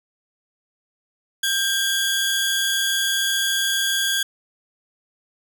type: tone pair together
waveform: sawtooth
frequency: 1590 / 3367 Hz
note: G6 / G#7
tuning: +24 / +23 cents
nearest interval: octave + minor second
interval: 1299 cents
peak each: -19 dBFS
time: 1.43-4.23 s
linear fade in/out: 5 ms
effects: none